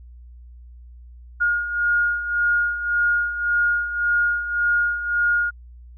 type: beating tone pair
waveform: sine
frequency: 1426 / 1427.8 Hz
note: F6 / F6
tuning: +36 / +38 cents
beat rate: 1.8 Hz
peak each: -25 / -19 dBFS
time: 1.4-5.51 s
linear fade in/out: 20 ms
effects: added 60 Hz sine -40 dBFS peak until 5.97 s